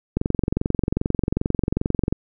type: click train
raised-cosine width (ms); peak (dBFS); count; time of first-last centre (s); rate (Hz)
3; -7; 45; 0.17-2.126; 22.5
effects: none